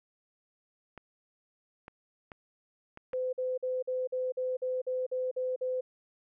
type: clicks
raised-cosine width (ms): 0.5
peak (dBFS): -30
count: 5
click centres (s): 0.977 / 1.881 / 2.318 / 2.974 / 3.133
type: tone bursts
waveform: sine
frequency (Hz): 510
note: C5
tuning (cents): -44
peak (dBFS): -29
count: 11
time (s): 3.13-5.81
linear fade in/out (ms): 10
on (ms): 200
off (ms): 48
effects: none